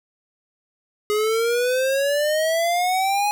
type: exponential sweep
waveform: square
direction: up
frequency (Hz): 415.3 to 837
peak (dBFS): -19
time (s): 1.1-3.31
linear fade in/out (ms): 0
effects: none